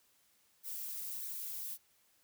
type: noise with flanger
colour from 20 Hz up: violet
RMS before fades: -42 dBFS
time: 0.63-1.78 s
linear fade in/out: 50 ms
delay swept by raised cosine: 0.49 to 3.49 ms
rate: 1.6 Hz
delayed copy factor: +0.55
effects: white hiss -71 dBFS RMS until 2.23 s